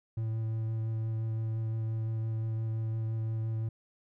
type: tone with vibrato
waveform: triangle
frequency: 111.5 Hz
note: A2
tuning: 23 cents sharp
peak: -28 dBFS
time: 0.17-3.69 s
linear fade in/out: 5 ms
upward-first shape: sine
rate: 5.8 Hz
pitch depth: 11 cents each way
effects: none